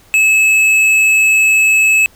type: tone with hard clipping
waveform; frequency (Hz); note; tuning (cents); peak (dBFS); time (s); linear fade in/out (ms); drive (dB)
sine; 2594; E7; -28; -9; 0.14-2.06; 0; 8
effects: pink hiss -47 dBFS RMS until 2.15 s